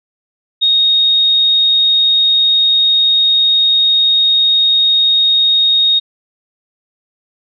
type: tone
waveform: sine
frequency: 3729 Hz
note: A#7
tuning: in tune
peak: -8 dBFS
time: 0.61-6 s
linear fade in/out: 20 ms
effects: none